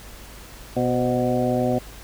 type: harmonic tone with a mistuned harmonic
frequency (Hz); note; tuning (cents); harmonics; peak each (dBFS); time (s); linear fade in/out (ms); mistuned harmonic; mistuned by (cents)
123.47; B2; 0; 1 / 2 / 3 / 4 / 5 / 6; -27 / -23 / -28 / -26 / -26 / -28; 0.76-1.79; 10; 4; +72
effects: added 50 Hz sine -43 dBFS peak until 2.03 s + pink hiss -43 dBFS RMS until 2.03 s